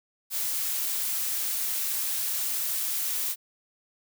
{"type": "noise", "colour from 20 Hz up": "blue", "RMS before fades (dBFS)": -29, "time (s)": [0.3, 3.36], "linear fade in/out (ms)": 50, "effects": []}